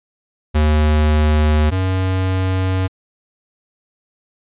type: tone pair in turn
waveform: square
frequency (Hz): 76.2 / 93.74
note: D#2 / F#2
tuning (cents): -36 / +23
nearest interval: major third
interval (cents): 359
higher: second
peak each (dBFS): -12 / -16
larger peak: first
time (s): 0.54-1.71 / 1.71-2.88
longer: neither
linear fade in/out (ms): 20
effects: resampled to 8000 Hz